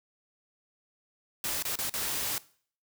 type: noise with dropouts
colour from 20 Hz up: white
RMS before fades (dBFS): -32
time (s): 1.44-2.38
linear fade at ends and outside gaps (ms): 1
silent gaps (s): 1.625-1.652 / 1.756-1.788 / 1.896-1.939
effects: noise-tail reverb RT60 0.5 s tail -20 dB re dry

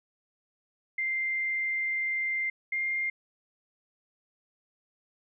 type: tone pair in turn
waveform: sine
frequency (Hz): 2093 / 2112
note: C7 / C7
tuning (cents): 0 / +16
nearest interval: unison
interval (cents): 16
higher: second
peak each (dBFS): -27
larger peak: neither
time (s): 0.98-2.5 / 2.72-3.1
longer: first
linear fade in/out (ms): 5
effects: none

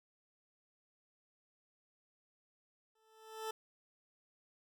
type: tone with exponential growth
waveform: 20% pulse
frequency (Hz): 440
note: A4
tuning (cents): 0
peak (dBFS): -32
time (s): 2.95-3.51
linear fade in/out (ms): 5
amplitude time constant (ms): 120
effects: none

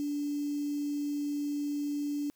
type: tone with quantisation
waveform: sine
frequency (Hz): 290.3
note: D4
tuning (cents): -20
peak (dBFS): -30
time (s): 0-2.3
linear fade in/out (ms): 0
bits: 8
effects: white hiss -73 dBFS RMS until 2.35 s

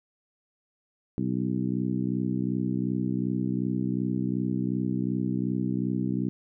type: harmonic tone with a mistuned harmonic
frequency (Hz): 62.7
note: B1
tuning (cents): +27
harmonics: 2 / 3 / 4 / 5 / 6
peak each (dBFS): -32 / -29 / -30 / -33 / -41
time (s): 1.18-6.29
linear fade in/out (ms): 0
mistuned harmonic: 6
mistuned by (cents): +26
effects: none

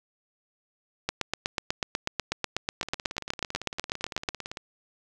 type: two click trains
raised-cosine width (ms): 0.2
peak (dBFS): -9 / -18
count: 27 / 32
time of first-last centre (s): 1.09-4.288 / 2.83-4.572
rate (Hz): 8.13 / 17.8
effects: none

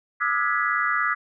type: tone cluster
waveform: sine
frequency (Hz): 1197 / 1295 / 1434 / 1673 / 1971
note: D6 / E6 / F6 / G#6 / B6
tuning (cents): +33 / -31 / +45 / +12 / -4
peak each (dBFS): -27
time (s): 0.2-1.15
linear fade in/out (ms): 20
effects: none

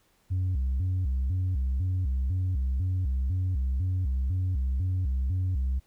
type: tone with vibrato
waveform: sine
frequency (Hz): 77.6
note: D#2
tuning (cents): -4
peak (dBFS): -22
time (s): 0.3-5.8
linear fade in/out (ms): 20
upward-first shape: square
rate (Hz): 2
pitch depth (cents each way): 300
effects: tanh soft clip ceiling -23 dBFS + pink hiss -67 dBFS RMS until 5.86 s

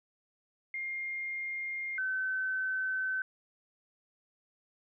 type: tone pair in turn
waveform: sine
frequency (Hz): 2120 / 1527.5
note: C7 / G6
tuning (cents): +22 / -45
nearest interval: tritone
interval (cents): 567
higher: first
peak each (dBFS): -34 / -30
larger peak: second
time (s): 0.74-1.98 / 1.98-3.22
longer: neither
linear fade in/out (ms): 2
effects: none

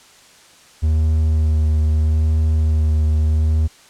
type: tone with vibrato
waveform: triangle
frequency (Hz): 77.78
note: D#2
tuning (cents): 0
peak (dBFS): -11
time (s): 0.82-3.68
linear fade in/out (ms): 20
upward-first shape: sine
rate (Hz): 0.78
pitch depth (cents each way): 17
effects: white hiss -47 dBFS RMS until 3.89 s + low-pass 8000 Hz 12 dB/octave

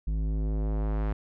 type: tone with low-pass filter sweep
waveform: square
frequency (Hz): 52.7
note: G#1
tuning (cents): +26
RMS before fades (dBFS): -28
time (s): 0.07-1.13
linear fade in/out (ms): 5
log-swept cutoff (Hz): 160 to 1800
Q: 0.78
effects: none

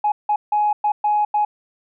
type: tone bursts at uneven times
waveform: sine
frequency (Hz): 838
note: G#5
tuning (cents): +15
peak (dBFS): -14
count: 6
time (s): 0.04-0.12 / 0.29-0.36 / 0.52-0.73 / 0.84-0.92 / 1.04-1.25 / 1.34-1.45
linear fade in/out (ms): 5
effects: tanh soft clip ceiling -10 dBFS

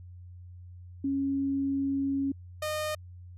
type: tone pair in turn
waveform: sine / sawtooth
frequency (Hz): 275 / 612.7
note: C#4 / D#5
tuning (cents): -14 / -27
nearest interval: octave + major second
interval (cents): 1387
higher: second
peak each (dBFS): -26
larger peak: neither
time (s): 1.04-2.32 / 2.62-2.95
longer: first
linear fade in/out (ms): 5
effects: added 89 Hz sine -44 dBFS peak until 3.37 s + resampled to 32000 Hz

